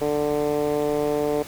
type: tone with band-pass filter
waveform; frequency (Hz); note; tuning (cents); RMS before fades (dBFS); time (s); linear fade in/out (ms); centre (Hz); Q
10% pulse; 147.8; D3; +11; -23; 0.01-1.43; 10; 450; 2
effects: pink hiss -40 dBFS RMS until 1.47 s